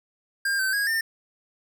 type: tone with pitch steps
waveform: square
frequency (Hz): 1604 / 1541 / 1646 / 1805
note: G6 / G6 / G#6 / A6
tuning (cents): +39 / -30 / -16 / +44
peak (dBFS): -23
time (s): 0.45-1.01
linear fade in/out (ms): 5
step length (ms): 140
effects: none